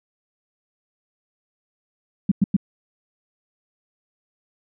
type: tone bursts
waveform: sine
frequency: 195.6 Hz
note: G3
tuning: 4 cents flat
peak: -12 dBFS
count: 3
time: 2.29-2.566 s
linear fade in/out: 5 ms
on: 26 ms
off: 99 ms
effects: none